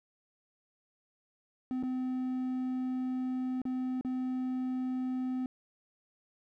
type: tone with dropouts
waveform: triangle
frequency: 255.9 Hz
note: C4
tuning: 38 cents flat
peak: -29 dBFS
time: 1.71-5.46 s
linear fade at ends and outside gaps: 1 ms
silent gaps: 1.827-1.834 / 3.617-3.653 / 4.011-4.048 s
effects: none